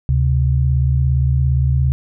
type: tone pair together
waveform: sine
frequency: 73.42 / 130.82 Hz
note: D2 / C3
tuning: 0 / 0 cents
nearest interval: minor seventh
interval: 1000 cents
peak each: -15 dBFS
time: 0.09-1.92 s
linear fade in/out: 0 ms
effects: none